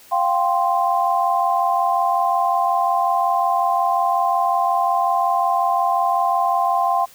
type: chord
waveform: sine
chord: F suspended second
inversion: none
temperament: equal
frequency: 698.5 / 784 / 1046.5 Hz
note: F5 / G5 / C6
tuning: 0 / 0 / 0 cents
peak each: -20 dBFS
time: 0.11-7.06 s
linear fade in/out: 20 ms
effects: white hiss -47 dBFS RMS until 7.14 s